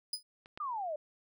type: tone with exponential decay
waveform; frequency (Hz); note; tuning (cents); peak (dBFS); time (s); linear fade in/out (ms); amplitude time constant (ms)
35% pulse; 4978; D#8; 0; -29; 0.13-0.23; 5; 21
type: clicks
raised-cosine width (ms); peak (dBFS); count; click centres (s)
0.3; -37 / -28; 2; 0.459 / 0.575
type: exponential sweep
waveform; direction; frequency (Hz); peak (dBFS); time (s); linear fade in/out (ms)
sine; down; 1244.5 to 582; -34; 0.6-0.96; 5
effects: none